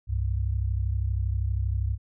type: tone pair together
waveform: sine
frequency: 65.41 / 98 Hz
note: C2 / G2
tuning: 0 / 0 cents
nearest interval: perfect fifth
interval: 700 cents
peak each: -26 / -27 dBFS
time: 0.07-1.98 s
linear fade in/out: 50 ms
effects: none